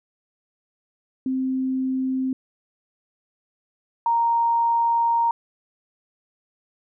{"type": "tone pair in turn", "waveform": "sine", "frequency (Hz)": [261.2, 930.8], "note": ["C4", "A#5"], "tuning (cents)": [-3, -3], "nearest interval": "octave + minor seventh", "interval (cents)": 2200, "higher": "second", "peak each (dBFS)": [-21, -17], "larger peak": "second", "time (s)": [[1.26, 2.33], [4.06, 5.31]], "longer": "second", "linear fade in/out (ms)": 2, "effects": []}